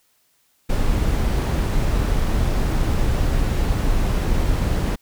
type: noise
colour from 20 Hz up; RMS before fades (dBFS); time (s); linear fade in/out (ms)
brown; -19; 0.69-4.96; 10
effects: white hiss -63 dBFS RMS until 5.01 s